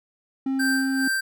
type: tone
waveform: triangle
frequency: 267.5 Hz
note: C4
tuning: 38 cents sharp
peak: -20 dBFS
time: 0.46-1.08 s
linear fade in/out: 5 ms
type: tone with tremolo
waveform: square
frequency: 1568 Hz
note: G6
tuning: in tune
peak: -22 dBFS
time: 0.59-1.21 s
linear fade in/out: 10 ms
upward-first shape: sine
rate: 2.4 Hz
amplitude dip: 65%
effects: none